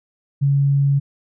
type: tone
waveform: sine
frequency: 140 Hz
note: C#3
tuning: 18 cents sharp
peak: -13 dBFS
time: 0.41-1 s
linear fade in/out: 20 ms
effects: none